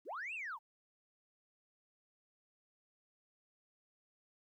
sine linear two-way sweep, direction up then down, 222.2 to 2794 to 811 Hz, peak -39 dBFS, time 0.05-0.59 s, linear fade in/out 50 ms, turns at 0.34 s, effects tanh soft clip ceiling -37 dBFS + 13-bit

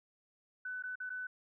sine tone with dropouts, 1500 Hz, F#6, 23 cents sharp, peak -38 dBFS, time 0.65-1.27 s, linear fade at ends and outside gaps 5 ms, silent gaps 0.825-0.836 / 0.956-1.001 / 1.095-1.101 s, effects none

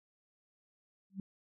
sine tone with exponential growth, 193.4 Hz, G3, 23 cents flat, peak -33 dBFS, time 1.1-1.2 s, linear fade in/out 2 ms, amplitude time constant 20 ms, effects none

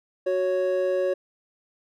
triangle tone pair together, 370 / 554.4 Hz, F#4 / C#5, 0 / 0 cents, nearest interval perfect fifth, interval 700 cents, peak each -24 / -21 dBFS, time 0.26-1.14 s, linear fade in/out 10 ms, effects none

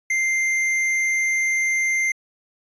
sine tone with hard clipping, 2093 Hz, C7, in tune, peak -20 dBFS, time 0.1-2.12 s, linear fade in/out 5 ms, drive 8 dB, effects resampled to 22050 Hz

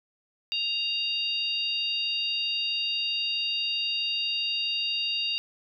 harmonic tone, 932.3 Hz, A#5, in tune, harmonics 3 / 4 / 5, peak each -28 / -32 / -33 dBFS, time 0.52-5.38 s, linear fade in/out 0 ms, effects none

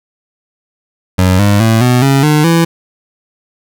25% pulse tone with pitch steps, 92.5 / 102.04 / 112.57 / 124.19 / 137 / 151.14 / 166.73 Hz, F#2 / G#2 / A2 / B2 / C#3 / D#3 / E3, 0 / -30 / +40 / +10 / -20 / -50 / +20 cents, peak -3 dBFS, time 1.18-2.65 s, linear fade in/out 10 ms, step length 210 ms, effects none

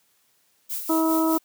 violet noise with tremolo, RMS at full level -29 dBFS, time 0.69-1.39 s, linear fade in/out 20 ms, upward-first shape sine, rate 4.9 Hz, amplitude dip 50%
harmonic tone, 322 Hz, E4, 41 cents flat, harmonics 1 / 2 / 3 / 4, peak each -20 / -28 / -28 / -30 dBFS, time 0.89-1.38 s, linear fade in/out 10 ms
effects white hiss -65 dBFS RMS until 1.44 s + high-pass 100 Hz 12 dB/octave

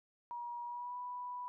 sine tone with pitch glide, 956 to 985.7 Hz, A#5 to B5, +43 to -4 cents, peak -40 dBFS, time 0.31-1.48 s, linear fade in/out 0 ms, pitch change +53 cents, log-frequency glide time 0.64-0.96 s, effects none

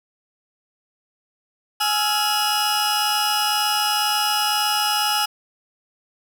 40% pulse tone cluster, 837 / 1307 / 1389 / 2911 / 5090 Hz, G#5 / E6 / F6 / F#7 / D#8, +13 / -15 / -10 / -29 / +39 cents, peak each -22 / -27 / -28 / -24 / -24 dBFS, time 1.8-5.26 s, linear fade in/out 10 ms, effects none

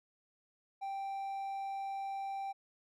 triangle tone, 784 Hz, G5, in tune, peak -35 dBFS, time 0.81-2.53 s, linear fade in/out 20 ms, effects none

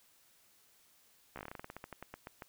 slowing click train, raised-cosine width 0.5 ms, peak -29 dBFS, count 19, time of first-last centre 1.36-2.422 s, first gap 14 ms, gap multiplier 1.15, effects white hiss -67 dBFS RMS until 2.48 s

